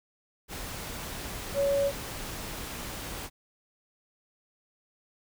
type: tone in noise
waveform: sine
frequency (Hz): 560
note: C#5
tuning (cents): +18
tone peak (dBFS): -23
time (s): 1.54-1.92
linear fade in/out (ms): 50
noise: pink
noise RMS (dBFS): -38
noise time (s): 0.48-3.3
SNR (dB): +12
effects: none